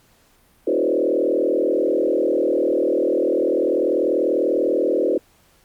sine tone with frequency modulation, 433.6 Hz, A4, 25 cents flat, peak -16 dBFS, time 0.67-5.18 s, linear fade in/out 5 ms, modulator 40.3 Hz, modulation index 3.1, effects pink hiss -57 dBFS RMS until 5.64 s + Opus 48 kbps

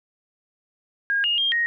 sine tone with pitch steps, 1626 / 2848 / 3213 / 1873 Hz, G#6 / F7 / G7 / A#6, -37 / +33 / +42 / +8 cents, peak -19 dBFS, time 1.1-1.66 s, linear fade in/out 0 ms, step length 140 ms, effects none

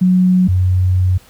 sine tone pair in turn, 183.3 / 91.87 Hz, F#3 / F#2, -16 / -12 cents, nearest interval octave, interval 1196 cents, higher first, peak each -8 / -10 dBFS, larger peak first, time 0.01-0.48 / 0.48-1.18 s, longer second, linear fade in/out 10 ms, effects pink hiss -46 dBFS RMS until 1.29 s

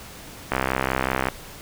click train, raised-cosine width 0.5 ms, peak -6 dBFS, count 51, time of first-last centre 0.52-1.286 s, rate 65.3 Hz, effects pink hiss -41 dBFS RMS until 1.61 s

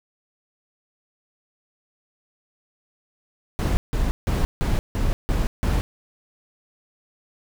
brown noise bursts, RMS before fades -21 dBFS, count 7, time 3.59-5.81 s, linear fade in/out 0 ms, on 180 ms, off 160 ms, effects none

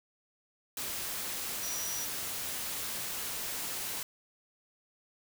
sine tone in noise, 5830 Hz, F#8, 26 cents flat, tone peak -37 dBFS, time 1.63-2.05 s, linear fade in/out 2 ms, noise white, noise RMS -37 dBFS, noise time 0.77-4.03 s, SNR -3 dB, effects none

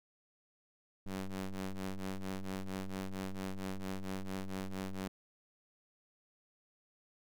sawtooth ring-modulated tone, 95.1 Hz, F#2, 48 cents sharp, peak -31 dBFS, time 1.06-5.08 s, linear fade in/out 5 ms, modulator 97.3 Hz, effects none

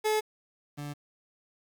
30% pulse tone pair in turn, 430.2 / 145.65 Hz, A4 / D3, -39 / -14 cents, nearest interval octave + perfect fifth, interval 1875 cents, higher first, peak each -22 / -33 dBFS, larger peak first, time 0.04-0.21 / 0.77-0.94 s, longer neither, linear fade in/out 20 ms, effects 9-bit

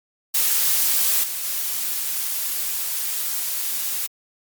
blue noise with level steps, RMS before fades -19 / -27 / -25 dBFS, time 0.34-4.07 s, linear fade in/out 10 ms, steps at 1.23 / 1.44 s, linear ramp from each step 10 ms, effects Opus 48 kbps

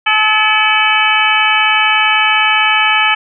harmonic tone with a mistuned harmonic, 431 Hz, A4, 36 cents flat, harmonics 2 / 3 / 4 / 5 / 6 / 7, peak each -16 / -16 / -16 / -16 / -16 / -16 dBFS, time 0.06-3.15 s, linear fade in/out 10 ms, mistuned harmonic 5, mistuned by +92 cents, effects none

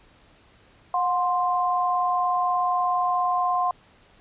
sine tone pair together, 723 / 1047.2 Hz, F#5 / C6, -40 / +1 cents, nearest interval tritone, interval 641 cents, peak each -23 dBFS, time 0.94-3.71 s, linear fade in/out 2 ms, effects pink hiss -56 dBFS RMS until 4.2 s + resampled to 8000 Hz

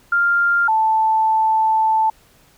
sine tone pair in turn, 1396.9 / 880 Hz, F6 / A5, 0 / 0 cents, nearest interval minor sixth, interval 800 cents, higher first, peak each -13 dBFS, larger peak neither, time 0.12-0.68 / 0.68-2.1 s, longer second, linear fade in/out 5 ms, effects pink hiss -53 dBFS RMS until 2.57 s

